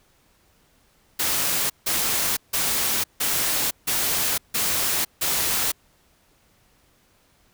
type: noise bursts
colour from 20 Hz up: white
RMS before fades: -23 dBFS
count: 7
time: 1.19-5.72 s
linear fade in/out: 10 ms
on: 510 ms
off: 160 ms
effects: pink hiss -61 dBFS RMS until 7.53 s